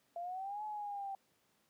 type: exponential two-way sweep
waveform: sine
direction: up then down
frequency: 679 to 856 to 778 Hz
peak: -39 dBFS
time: 0.16-1.15 s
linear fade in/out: 2 ms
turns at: 0.64 s
effects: pink hiss -74 dBFS RMS until 1.69 s + high-pass 150 Hz 12 dB/octave